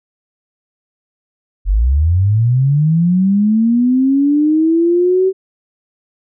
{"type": "linear sweep", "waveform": "sine", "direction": "up", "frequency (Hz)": [42.86, 384], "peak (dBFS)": -9, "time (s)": [1.65, 5.33], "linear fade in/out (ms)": 50, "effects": []}